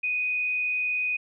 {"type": "tone with frequency modulation", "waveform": "sine", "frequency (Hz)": 2489, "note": "D#7", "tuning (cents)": 0, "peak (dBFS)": -24, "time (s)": [0.03, 1.17], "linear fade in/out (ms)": 10, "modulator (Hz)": 52, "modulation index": 0.44, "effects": []}